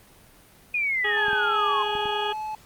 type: exponential sweep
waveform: sine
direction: down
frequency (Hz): 2489 to 1049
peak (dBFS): -22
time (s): 0.74-1.83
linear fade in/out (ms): 5
type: harmonic tone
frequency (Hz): 415.3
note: G#4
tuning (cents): 0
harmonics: 1 / 2 / 3 / 4 / 6 / 7 / 8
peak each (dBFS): -30 / -32 / -34 / -35 / -38 / -35 / -33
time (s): 1.04-2.33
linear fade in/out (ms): 10
type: tone with pitch glide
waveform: triangle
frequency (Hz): 873 to 861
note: A5 to A5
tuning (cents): -14 to -38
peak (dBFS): -27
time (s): 1.17-2.55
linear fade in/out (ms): 2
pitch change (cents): -24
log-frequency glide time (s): 1.74-1.89
type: clicks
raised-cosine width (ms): 3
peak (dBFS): -27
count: 4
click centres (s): 1.283 / 1.331 / 1.953 / 2.056
effects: pink hiss -53 dBFS RMS until 2.65 s + Opus 32 kbps